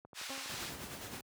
click train, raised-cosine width 1 ms, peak -38 dBFS, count 7, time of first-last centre 0.05-0.542 s, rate 12.2 Hz
white band-pass noise, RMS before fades -44 dBFS, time 0.14-0.73 s, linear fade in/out 50 ms, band 970 to 5500 Hz, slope 12 dB/octave
15% pulse tone with exponential decay, 270 Hz, C#4, 45 cents flat, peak -35 dBFS, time 0.3-0.65 s, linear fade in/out 1 ms, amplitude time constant 74 ms
pink noise with tremolo, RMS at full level -43 dBFS, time 0.49-1.21 s, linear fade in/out 2 ms, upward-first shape sine, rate 9.5 Hz, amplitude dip 45%
effects high-pass 80 Hz 12 dB/octave

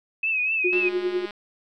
sine tone with vibrato, 2567 Hz, E7, 47 cents flat, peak -21 dBFS, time 0.23-0.89 s, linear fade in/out 5 ms, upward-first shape triangle, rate 4.1 Hz, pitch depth 80 cents each way
sine tone with tremolo, 361.1 Hz, F#4, 42 cents flat, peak -19 dBFS, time 0.64-1.26 s, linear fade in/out 10 ms, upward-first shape triangle, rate 10 Hz, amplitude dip 80%
click train, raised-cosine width 0.3 ms, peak -22 dBFS, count 120, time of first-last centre 0.73-1.308 s, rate 206 Hz
effects none

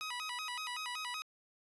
15% pulse tone with vibrato, 1112 Hz, C#6, 5 cents sharp, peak -32 dBFS, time 0.01-1.22 s, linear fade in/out 0 ms, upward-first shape square, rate 5.3 Hz, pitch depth 220 cents each way, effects resampled to 24000 Hz

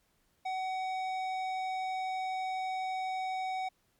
triangle tone with tanh clipping, 752 Hz, F#5, 28 cents sharp, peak -34 dBFS, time 0.45-3.69 s, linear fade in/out 10 ms, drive 17 dB, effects pink hiss -73 dBFS RMS until 3.99 s + MP3 96 kbps

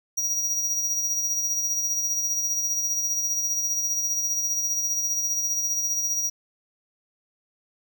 square tone with tremolo, 5750 Hz, F8, 50 cents sharp, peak -22 dBFS, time 0.17-6.3 s, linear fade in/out 10 ms, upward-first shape sine, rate 15 Hz, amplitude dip 40%, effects none

